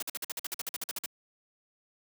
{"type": "noise bursts", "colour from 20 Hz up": "white", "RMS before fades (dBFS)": -35, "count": 15, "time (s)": [0, 1.06], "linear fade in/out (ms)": 2, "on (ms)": 24, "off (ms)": 50, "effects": ["high-pass 200 Hz 12 dB/octave"]}